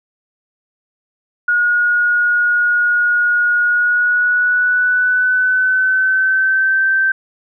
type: tone with pitch glide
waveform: sine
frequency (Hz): 1443 to 1555.5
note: F#6 to G6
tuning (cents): -44 to -14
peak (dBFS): -11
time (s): 1.48-7.12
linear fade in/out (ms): 5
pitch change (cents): +130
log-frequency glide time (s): 3.63-6.85
effects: none